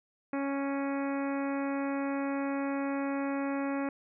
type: harmonic tone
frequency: 277.2 Hz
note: C#4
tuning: in tune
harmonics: 1 / 2 / 3 / 4 / 5 / 6 / 7 / 8 / 9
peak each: -31 / -37 / -41 / -43 / -45 / -47 / -48 / -49 / -50 dBFS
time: 0.33-3.89 s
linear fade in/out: 2 ms
effects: none